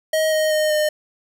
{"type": "tone with pitch steps", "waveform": "square", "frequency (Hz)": [630, 622.8, 615.6, 608.5], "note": ["D#5", "D#5", "D#5", "D#5"], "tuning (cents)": [21, 2, -19, -39], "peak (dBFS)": -17, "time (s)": [0.13, 0.89], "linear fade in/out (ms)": 5, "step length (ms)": 190, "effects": []}